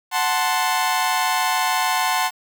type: chord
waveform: sawtooth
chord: F# diminished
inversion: none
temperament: equal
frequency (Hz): 740 / 880 / 1046.5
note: F#5 / A5 / C6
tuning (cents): 0 / 0 / 0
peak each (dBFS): -19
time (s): 0.11-2.31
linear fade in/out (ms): 50
effects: 7-bit